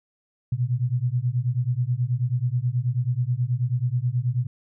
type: beating tone pair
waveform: sine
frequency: 119 / 128.3 Hz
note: A#2 / C3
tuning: +36 / -34 cents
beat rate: 9.3 Hz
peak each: -24 / -24 dBFS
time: 0.52-4.47 s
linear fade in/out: 5 ms
effects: none